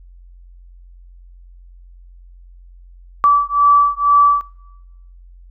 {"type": "beating tone pair", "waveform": "sine", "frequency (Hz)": [1154, 1156.1], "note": ["D6", "D6"], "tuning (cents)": [-31, -28], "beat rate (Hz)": 2.1, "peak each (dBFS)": -13, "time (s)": [3.24, 4.41], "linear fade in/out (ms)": 0, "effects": ["noise-tail reverb RT60 0.9 s tail -21 dB re dry", "added 44 Hz sine -39 dBFS peak until 5.5 s"]}